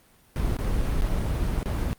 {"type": "noise with dropouts", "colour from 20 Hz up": "brown", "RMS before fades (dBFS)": -25, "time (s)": [0.36, 1.93], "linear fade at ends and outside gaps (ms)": 0, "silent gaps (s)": [[0.566, 0.588], [1.011, 1.021], [1.63, 1.658]], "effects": ["pink hiss -58 dBFS RMS until 1.98 s", "Opus 32 kbps"]}